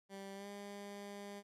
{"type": "tone with pitch glide", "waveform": "15% pulse", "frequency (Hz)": [196, 202.1], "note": ["G3", "G#3"], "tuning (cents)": [0, -47], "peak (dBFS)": -40, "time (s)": [0.09, 1.43], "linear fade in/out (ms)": 50, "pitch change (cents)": 53, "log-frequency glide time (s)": [0.35, 0.47], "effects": ["low-pass 12000 Hz 12 dB/octave", "MP3 96 kbps"]}